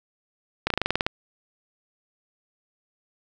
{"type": "slowing click train", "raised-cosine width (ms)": 0.3, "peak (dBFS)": -6, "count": 10, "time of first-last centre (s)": [0.67, 1.065], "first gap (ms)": 33, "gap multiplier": 1.07, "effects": []}